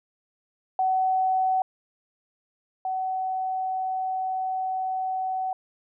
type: tone pair in turn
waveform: sine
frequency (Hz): 753 / 753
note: F#5 / F#5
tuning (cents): +30 / +30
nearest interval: unison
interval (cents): 0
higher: neither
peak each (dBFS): -20 / -25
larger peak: first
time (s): 0.79-1.62 / 2.85-5.53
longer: second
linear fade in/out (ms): 2
effects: none